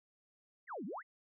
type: exponential two-way sweep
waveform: sine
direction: down then up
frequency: 2191 to 174.61 to 2191 Hz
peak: -40 dBFS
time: 0.67-1.03 s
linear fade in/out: 50 ms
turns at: 0.85 s
effects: none